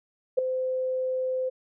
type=tone with ADSR envelope; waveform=sine; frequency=515 Hz; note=C5; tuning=28 cents flat; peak=-15 dBFS; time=0.37-1.5 s; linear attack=16 ms; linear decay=5 ms; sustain=-10 dB; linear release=18 ms; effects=none